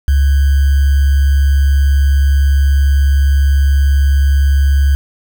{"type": "tone with sample-and-hold", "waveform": "sine", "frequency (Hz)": 69.5, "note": "C#2", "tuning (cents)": 5, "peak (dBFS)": -7, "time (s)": [0.08, 4.95], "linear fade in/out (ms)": 0, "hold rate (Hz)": 1575, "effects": []}